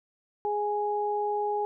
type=tone pair together; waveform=sine; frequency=415.3 / 830.6 Hz; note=G#4 / G#5; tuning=0 / 0 cents; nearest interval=octave; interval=1200 cents; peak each=-29 / -28 dBFS; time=0.45-1.65 s; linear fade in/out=0 ms; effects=none